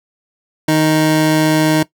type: tone pair together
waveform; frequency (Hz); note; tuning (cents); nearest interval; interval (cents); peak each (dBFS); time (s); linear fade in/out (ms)
25% pulse; 155.9 / 311.8; D#3 / D#4; +4 / +4; octave; 1200; -11; 0.68-1.83; 5
effects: noise-tail reverb RT60 0.1 s tail -18 dB re dry